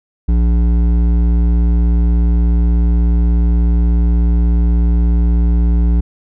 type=tone with hard clipping; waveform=triangle; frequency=58.27 Hz; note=A#1; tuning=in tune; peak=-11 dBFS; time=0.28-6.01 s; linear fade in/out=10 ms; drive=14 dB; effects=none